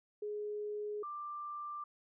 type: tone pair in turn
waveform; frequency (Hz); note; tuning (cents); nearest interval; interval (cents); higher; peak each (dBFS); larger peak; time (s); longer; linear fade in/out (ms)
sine; 418.2 / 1182.8; G#4 / D6; +12 / +12; octave + tritone; 1800; second; -37 / -40; first; 0.22-1.03 / 1.03-1.84; neither; 5
effects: none